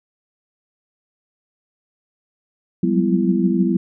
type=tone cluster; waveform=sine; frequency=181.9 / 188.3 / 201.1 / 248.6 / 335.3 Hz; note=F#3 / F#3 / G3 / B3 / E4; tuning=-29 / +31 / +44 / +12 / +30 cents; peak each=-21 dBFS; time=2.83-3.77 s; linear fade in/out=5 ms; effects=none